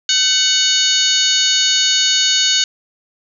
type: harmonic tone with a mistuned harmonic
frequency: 740 Hz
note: F#5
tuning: in tune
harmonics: 2 / 3 / 4 / 5 / 6 / 7 / 8 / 9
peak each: -24 / -28 / -18 / -18 / -17 / -28 / -27 / -19 dBFS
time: 0.09-2.64 s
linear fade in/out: 2 ms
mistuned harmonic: 2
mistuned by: +54 cents
effects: none